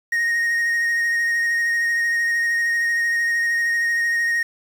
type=tone with vibrato; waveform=triangle; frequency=1864.7 Hz; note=A#6; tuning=in tune; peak=-16 dBFS; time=0.12-4.43 s; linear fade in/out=5 ms; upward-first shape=sine; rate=13 Hz; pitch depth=14 cents each way; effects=7-bit